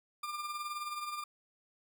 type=tone with tremolo; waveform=40% pulse; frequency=1197 Hz; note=D6; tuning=33 cents sharp; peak=-34 dBFS; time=0.23-1.24 s; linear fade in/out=5 ms; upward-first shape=triangle; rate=19 Hz; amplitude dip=60%; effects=none